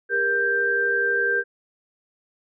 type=tone cluster; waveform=sine; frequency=401.1 / 473.1 / 1576 Hz; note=G4 / A#4 / G6; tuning=+40 / +26 / +9 cents; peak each=-28 / -27 / -20 dBFS; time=0.09-1.44 s; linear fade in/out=50 ms; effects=none